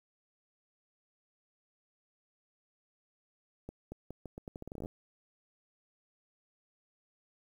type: accelerating click train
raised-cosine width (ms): 2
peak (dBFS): -29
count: 17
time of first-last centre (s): 3.69-4.859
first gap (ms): 230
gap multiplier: 0.81
effects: 10-bit